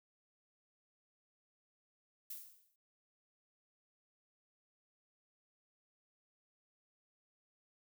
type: noise with exponential decay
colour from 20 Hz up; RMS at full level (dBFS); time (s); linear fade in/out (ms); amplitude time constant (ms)
violet; -43; 2.3-2.76; 5; 100
effects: none